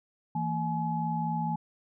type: tone cluster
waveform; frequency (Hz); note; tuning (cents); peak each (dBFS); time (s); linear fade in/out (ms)
sine; 164.4 / 228.6 / 848; E3 / A#3 / G#5; -4 / -34 / +36; -31 / -35 / -31; 0.35-1.56; 5
effects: none